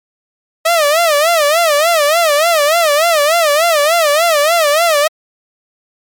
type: tone with vibrato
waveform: sawtooth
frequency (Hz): 630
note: D#5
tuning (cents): +21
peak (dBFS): -5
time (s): 0.65-5.08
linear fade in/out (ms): 10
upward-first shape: sine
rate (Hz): 3.4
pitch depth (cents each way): 160
effects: MP3 96 kbps